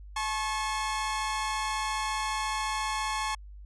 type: tone pair together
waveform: sawtooth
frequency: 863.5 / 1088 Hz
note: A5 / C#6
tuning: -33 / -33 cents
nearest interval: major third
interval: 400 cents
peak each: -28 dBFS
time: 0.16-3.35 s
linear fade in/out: 5 ms
effects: added 50 Hz sine -43 dBFS peak until 3.65 s + resampled to 24000 Hz